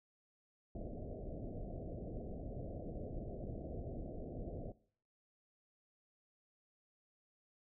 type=low-pass noise; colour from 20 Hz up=pink; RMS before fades=-45 dBFS; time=0.75-4.72 s; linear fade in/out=2 ms; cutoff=700 Hz; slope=96 dB/octave; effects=noise-tail reverb RT60 0.5 s tail -19 dB re dry

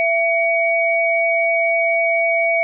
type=tone pair together; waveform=sine; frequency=670.5 / 2252 Hz; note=E5 / C#7; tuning=+29 / +27 cents; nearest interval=octave + major sixth; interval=2098 cents; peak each=-17 dBFS; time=0-2.63 s; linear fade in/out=0 ms; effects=none

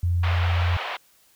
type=tone; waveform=sine; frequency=87.31 Hz; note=F2; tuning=in tune; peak=-19 dBFS; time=0.03-0.77 s; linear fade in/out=5 ms
type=band-pass noise; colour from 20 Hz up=pink; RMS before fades=-31 dBFS; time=0.23-0.97 s; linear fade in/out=5 ms; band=620 to 3300 Hz; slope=24 dB/octave
effects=white hiss -59 dBFS RMS until 1.35 s

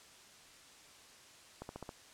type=accelerating click train; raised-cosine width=1 ms; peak=-29 dBFS; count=5; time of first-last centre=1.62-1.891 s; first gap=71 ms; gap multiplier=0.97; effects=white hiss -58 dBFS RMS until 2.13 s + low-pass 8000 Hz 12 dB/octave

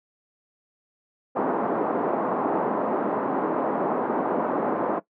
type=band-pass noise; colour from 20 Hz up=pink; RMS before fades=-25 dBFS; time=1.35-5 s; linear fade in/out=20 ms; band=240 to 1100 Hz; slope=24 dB/octave; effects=noise-tail reverb RT60 0.1 s tail -17 dB re dry

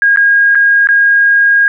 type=tone with dropouts; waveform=sine; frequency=1630 Hz; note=G#6; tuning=33 cents flat; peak=-5 dBFS; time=0.02-1.68 s; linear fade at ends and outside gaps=1 ms; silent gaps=0.161-0.172 / 0.549-0.554 / 0.872-0.888 s; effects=none

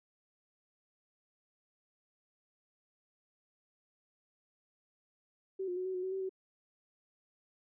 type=tone with pitch steps; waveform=sine; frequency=382.5 / 357.1 / 368.3 / 375.6 / 365.1 / 376 / 383.8 / 378 Hz; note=G4 / F4 / F#4 / F#4 / F#4 / F#4 / G4 / F#4; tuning=-42 / +39 / -8 / +26 / -23 / +28 / -37 / +37 cents; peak=-34 dBFS; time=5.59-6.294 s; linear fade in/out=10 ms; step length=88 ms; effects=none

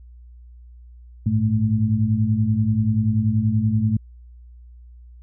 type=tone cluster; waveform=sine; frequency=103.1 / 113.5 / 218.1 Hz; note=G#2 / A#2 / A3; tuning=-12 / -46 / -15 cents; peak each=-21 dBFS; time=1.26-3.97 s; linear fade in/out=5 ms; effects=added 60 Hz sine -41 dBFS peak until 5.22 s

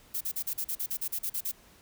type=noise bursts; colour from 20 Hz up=violet; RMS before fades=-32 dBFS; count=13; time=0.14-1.517 s; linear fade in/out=10 ms; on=69 ms; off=40 ms; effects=pink hiss -58 dBFS RMS until 1.81 s

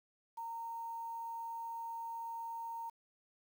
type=tone with quantisation; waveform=sine; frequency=921 Hz; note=A#5; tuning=21 cents flat; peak=-40 dBFS; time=0.37-2.9 s; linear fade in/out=10 ms; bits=10; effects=none

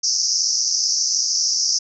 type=band-pass noise; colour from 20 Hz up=pink; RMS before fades=-20 dBFS; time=0.03-1.79 s; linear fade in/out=10 ms; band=5000 to 6200 Hz; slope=96 dB/octave; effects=none

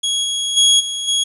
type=tone with level steps; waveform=sawtooth; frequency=3322 Hz; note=G#7; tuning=in tune; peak=-13 / -15 / -6 / -18 / -11 dBFS; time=0.03-1.24 s; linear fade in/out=10 ms; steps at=0.23 / 0.56 / 0.79 / 1.07 s; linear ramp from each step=20 ms; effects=resampled to 24000 Hz + 8-bit

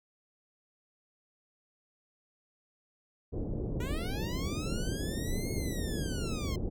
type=low-pass noise; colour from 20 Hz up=pink; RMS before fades=-34 dBFS; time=3.32-6.7 s; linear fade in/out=20 ms; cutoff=480 Hz; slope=24 dB/octave
type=linear two-way sweep; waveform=10% pulse; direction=up then down; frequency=466.2 to 2177 to 1034 Hz; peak=-33 dBFS; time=3.8-6.56 s; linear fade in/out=5 ms; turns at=5.52 s
effects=none

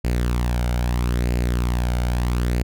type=tone with flanger; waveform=sawtooth; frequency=60.4 Hz; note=B1; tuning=38 cents flat; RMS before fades=-21 dBFS; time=0.04-2.63 s; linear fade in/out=10 ms; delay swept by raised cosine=0.42 to 1.37 ms; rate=0.77 Hz; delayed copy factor=+0.5; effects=none

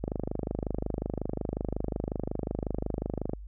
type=click train; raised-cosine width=2 ms; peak=-17 dBFS; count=85; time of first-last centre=0.04-3.334 s; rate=25.5 Hz; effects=added 50 Hz sine -40 dBFS peak until 3.47 s

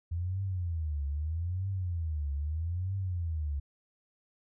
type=tone with vibrato; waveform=sine; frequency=82.8 Hz; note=E2; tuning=8 cents sharp; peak=-30 dBFS; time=0.11-3.6 s; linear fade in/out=10 ms; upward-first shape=triangle; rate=0.79 Hz; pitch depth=300 cents each way; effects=none

